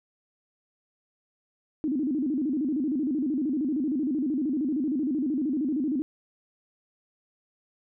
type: tone with vibrato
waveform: sine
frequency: 281 Hz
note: C#4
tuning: 24 cents sharp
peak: -24 dBFS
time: 1.84-6.02 s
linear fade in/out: 0 ms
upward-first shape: square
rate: 13 Hz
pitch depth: 170 cents each way
effects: none